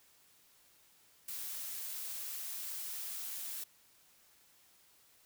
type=noise; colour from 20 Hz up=blue; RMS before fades=-42 dBFS; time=1.28-3.64 s; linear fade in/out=5 ms; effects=white hiss -66 dBFS RMS until 5.25 s